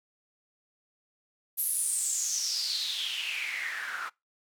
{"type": "noise with band-pass filter sweep", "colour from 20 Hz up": "white", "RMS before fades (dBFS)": -32, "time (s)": [1.57, 4.1], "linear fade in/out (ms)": 20, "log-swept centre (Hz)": [12000, 1300], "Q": 7.2, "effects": ["noise-tail reverb RT60 0.2 s tail -23 dB re dry"]}